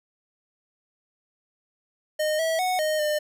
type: tone with pitch steps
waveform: square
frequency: 614 / 649 / 737 / 618 / 603 Hz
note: D#5 / E5 / F#5 / D#5 / D5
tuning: -23 / -27 / -7 / -12 / +46 cents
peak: -23 dBFS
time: 2.19-3.19 s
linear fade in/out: 10 ms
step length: 200 ms
effects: none